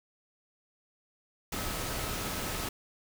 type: tone in noise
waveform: sine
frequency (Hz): 1288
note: E6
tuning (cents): -41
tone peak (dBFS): -46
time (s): 1.52-2.69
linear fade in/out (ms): 5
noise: pink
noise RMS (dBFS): -35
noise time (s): 1.52-2.69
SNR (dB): -14
effects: none